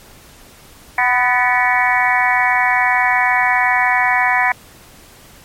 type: harmonic tone with a mistuned harmonic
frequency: 248.9 Hz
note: B3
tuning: 14 cents sharp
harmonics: 3 / 4 / 5 / 6 / 7 / 8 / 9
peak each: -18 / -18 / -28 / -26 / -19 / -18 / -19 dBFS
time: 0.98-4.52 s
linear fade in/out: 2 ms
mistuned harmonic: 8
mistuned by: -40 cents
effects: pink hiss -43 dBFS RMS until 5.44 s + MP3 64 kbps